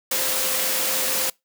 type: tone in noise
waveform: sine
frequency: 522 Hz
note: C5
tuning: 4 cents flat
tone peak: -34 dBFS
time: 0.11-1.3 s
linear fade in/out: 5 ms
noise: white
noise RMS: -23 dBFS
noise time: 0.11-1.3 s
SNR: -14 dB
effects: noise-tail reverb RT60 0.2 s tail -25 dB re dry + high-pass 200 Hz 12 dB/octave